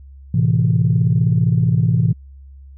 sine chord, A minor, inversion none, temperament equal with one note detuned, 110 / 129.31 / 164.81 Hz, A2 / C3 / E3, 0 / -20 / 0 cents, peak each -16 dBFS, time 0.34-2.13 s, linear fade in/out 5 ms, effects tanh soft clip ceiling -5 dBFS + added 68 Hz sine -37 dBFS peak until 2.77 s

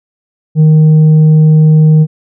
sine tone with tanh clipping, 155.56 Hz, D#3, in tune, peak -3 dBFS, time 0.55-2.07 s, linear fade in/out 50 ms, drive 3 dB, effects none

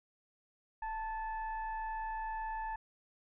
sine tone with frequency modulation, 884 Hz, A5, 8 cents sharp, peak -36 dBFS, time 0.82-2.76 s, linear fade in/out 5 ms, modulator 855 Hz, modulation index 0.64, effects none

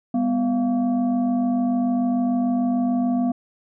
sine tone with frequency modulation, 246.9 Hz, B3, in tune, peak -18 dBFS, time 0.14-3.32 s, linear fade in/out 5 ms, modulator 447 Hz, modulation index 0.65, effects none

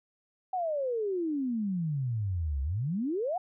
sine exponential two-way sweep, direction down then up, 765 to 65.41 to 765 Hz, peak -28 dBFS, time 0.53-3.38 s, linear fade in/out 5 ms, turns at 2.62 s, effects none

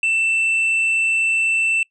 triangle tone, 2668 Hz, E7, 20 cents sharp, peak -14 dBFS, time 0.03-1.83 s, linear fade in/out 2 ms, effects noise-tail reverb RT60 0.1 s tail -25 dB re dry + resampled to 24000 Hz

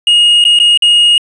triangle tone with dropouts, 2867 Hz, F7, 45 cents sharp, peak -3 dBFS, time 0.07-1.18 s, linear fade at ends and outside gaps 2 ms, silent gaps 0.441-0.451 / 0.589-0.599 / 0.775-0.822 s, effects resampled to 24000 Hz + 7-bit

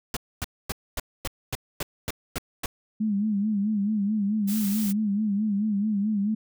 pink noise bursts, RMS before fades -29 dBFS, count 10, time 0.14-2.66 s, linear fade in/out 2 ms, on 27 ms, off 250 ms
sine tone with vibrato, 207.7 Hz, G#3, in tune, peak -22 dBFS, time 3-6.35 s, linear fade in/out 10 ms, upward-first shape sine, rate 4.6 Hz, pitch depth 90 cents each way
blue noise, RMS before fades -34 dBFS, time 4.47-4.93 s, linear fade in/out 20 ms
effects none

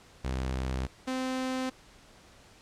sawtooth tone pair in turn, 64.7 / 258.8 Hz, C2 / C4, -19 / -19 cents, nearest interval 2 octaves, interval 2400 cents, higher second, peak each -26 dBFS, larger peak neither, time 0.24-0.87 / 1.07-1.7 s, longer neither, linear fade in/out 10 ms, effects pink hiss -56 dBFS RMS until 2.61 s + low-pass 8000 Hz 12 dB/octave

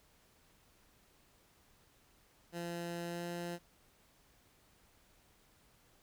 15% pulse tone with pitch glide, 171.6 to 173.09 Hz, F3 to F3, -30 to -15 cents, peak -33 dBFS, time 2.52-3.59 s, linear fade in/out 50 ms, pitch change +15 cents, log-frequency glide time 3.06-3.27 s, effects pink hiss -68 dBFS RMS until 6.02 s

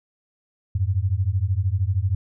sine beating tone pair, 89 / 102 Hz, F2 / G#2, +33 / -31 cents, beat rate 13 Hz, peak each -22 dBFS, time 0.75-2.15 s, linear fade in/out 5 ms, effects none

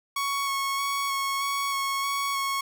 sawtooth tone with vibrato, 1107 Hz, C#6, 3 cents flat, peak -22 dBFS, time 0.16-2.61 s, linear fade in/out 5 ms, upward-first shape square, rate 1.6 Hz, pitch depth 12 cents each way, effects none

